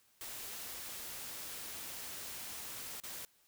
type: noise with dropouts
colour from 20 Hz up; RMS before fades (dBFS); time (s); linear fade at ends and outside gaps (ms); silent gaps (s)
white; -45; 0.21-3.25; 1; 3.001-3.036
effects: white hiss -70 dBFS RMS until 3.47 s